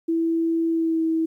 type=tone with pitch glide; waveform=sine; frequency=329.6 to 323.6 Hz; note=E4 to E4; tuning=0 to -32 cents; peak=-19 dBFS; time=0.08-1.26 s; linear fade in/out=10 ms; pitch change=-32 cents; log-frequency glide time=0.69-1.02 s; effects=10-bit

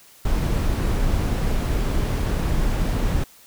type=noise; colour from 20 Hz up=brown; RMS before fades=-21 dBFS; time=0.25-3.24 s; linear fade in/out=5 ms; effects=white hiss -50 dBFS RMS until 3.46 s

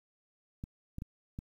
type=clicks; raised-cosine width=5 ms; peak=-27 dBFS; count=4; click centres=0.639 / 0.984 / 1.021 / 1.389 s; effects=10-bit

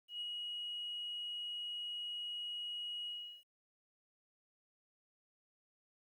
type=tone with ADSR envelope; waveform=sine; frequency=2900 Hz; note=F#7; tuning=35 cents flat; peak=-37 dBFS; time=0.08-3.44 s; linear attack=130 ms; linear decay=21 ms; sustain=-2 dB; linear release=370 ms; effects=tanh soft clip ceiling -35 dBFS + 12-bit

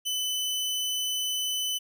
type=tone; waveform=sawtooth; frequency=3011 Hz; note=F#7; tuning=30 cents sharp; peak=-24 dBFS; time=0.05-1.79 s; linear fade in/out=20 ms; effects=none

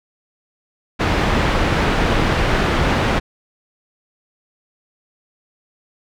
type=low-pass noise; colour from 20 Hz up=pink; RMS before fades=-17 dBFS; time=0.99-3.2 s; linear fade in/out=20 ms; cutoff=2700 Hz; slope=12 dB/octave; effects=none

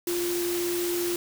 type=tone in noise; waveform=sine; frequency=349.2 Hz; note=F4; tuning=in tune; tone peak=-26 dBFS; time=0.07-1.16 s; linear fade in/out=2 ms; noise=white; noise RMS=-33 dBFS; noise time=0.07-1.16 s; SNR=+4 dB; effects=none

